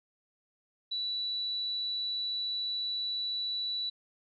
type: tone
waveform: sine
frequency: 3947 Hz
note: B7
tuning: 2 cents flat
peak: -31 dBFS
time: 0.91-3.9 s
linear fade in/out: 10 ms
effects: none